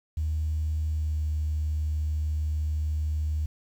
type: tone with pitch glide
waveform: sine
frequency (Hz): 77.78 to 76.66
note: D#2 to D#2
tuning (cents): 0 to -25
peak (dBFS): -24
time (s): 0.17-3.46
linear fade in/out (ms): 5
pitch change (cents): -25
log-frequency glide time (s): 0.88-1.2
effects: tanh soft clip ceiling -20 dBFS + 9-bit